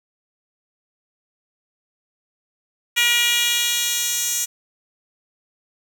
10% pulse tone with high-pass filter sweep, 477.7 Hz, A#4, 42 cents sharp, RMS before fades -20 dBFS, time 2.96-4.46 s, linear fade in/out 20 ms, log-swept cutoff 2500 to 5900 Hz, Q 1.7, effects 7-bit

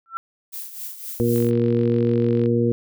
sine tone with exponential growth, 1344 Hz, E6, 33 cents sharp, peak -21 dBFS, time 0.06-0.17 s, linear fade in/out 0 ms, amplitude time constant 23 ms
violet noise with tremolo, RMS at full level -31 dBFS, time 0.52-1.51 s, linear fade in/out 20 ms, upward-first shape triangle, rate 3.9 Hz, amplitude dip 70%
harmonic tone, 118.2 Hz, A#2, 24 cents sharp, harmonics 1 / 2 / 3 / 4, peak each -22 / -21 / -23 / -22 dBFS, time 1.2-2.72 s, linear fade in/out 0 ms
click train, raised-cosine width 0.3 ms, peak -24 dBFS, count 52, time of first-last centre 1.36-2.459 s, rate 46.4 Hz
effects none

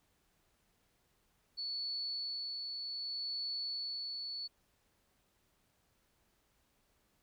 sine tone with tremolo, 4435 Hz, C#8, in tune, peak -36 dBFS, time 1.57-4.48 s, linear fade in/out 20 ms, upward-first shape sine, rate 0.65 Hz, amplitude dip 30%, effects pink hiss -75 dBFS RMS until 7.22 s

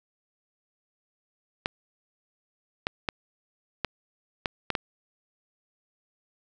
clicks, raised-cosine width 0.3 ms, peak -10 dBFS, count 7, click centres 1.659 / 2.869 / 3.088 / 3.847 / 4.458 / 4.703 / 4.752 s, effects none

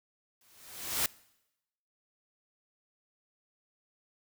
white noise with exponential growth, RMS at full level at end -27 dBFS, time 0.41-1.06 s, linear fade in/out 2 ms, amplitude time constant 140 ms, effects noise-tail reverb RT60 0.9 s tail -23 dB re dry

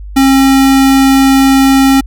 square tone, 269.6 Hz, C#4, 48 cents flat, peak -5 dBFS, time 0.16-2.01 s, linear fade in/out 10 ms, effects added 50 Hz sine -23 dBFS peak until 2.06 s

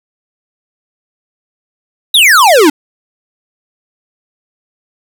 square exponential sweep, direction down, 3962 to 277.2 Hz, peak -4 dBFS, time 2.14-2.7 s, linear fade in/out 5 ms, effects none

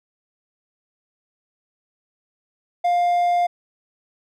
triangle tone, 703 Hz, F5, 11 cents sharp, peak -14 dBFS, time 2.84-3.47 s, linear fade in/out 10 ms, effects none

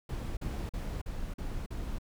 brown noise bursts, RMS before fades -36 dBFS, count 6, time 0.09-1.985 s, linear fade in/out 5 ms, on 280 ms, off 43 ms, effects none

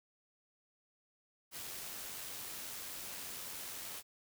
white noise with amplitude modulation, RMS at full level -44 dBFS, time 1.51-4.03 s, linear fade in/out 50 ms, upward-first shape sine, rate 91 Hz, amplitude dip 25%, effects none

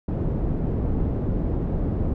pink low-pass noise, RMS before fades -24 dBFS, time 0.08-2.14 s, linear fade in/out 5 ms, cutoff 350 Hz, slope 12 dB/octave, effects none

